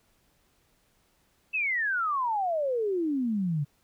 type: exponential sweep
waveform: sine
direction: down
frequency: 2680 to 138.59 Hz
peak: -25 dBFS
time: 1.53-3.65 s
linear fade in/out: 20 ms
effects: pink hiss -68 dBFS RMS until 3.83 s